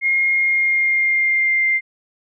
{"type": "tone with pitch glide", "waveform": "sine", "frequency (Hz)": [2140, 2096], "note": ["C7", "C7"], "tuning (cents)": [38, 2], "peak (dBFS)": -14, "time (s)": [0.01, 1.81], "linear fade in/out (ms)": 50, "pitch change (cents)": -36, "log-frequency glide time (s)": [0.33, 1.7], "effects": []}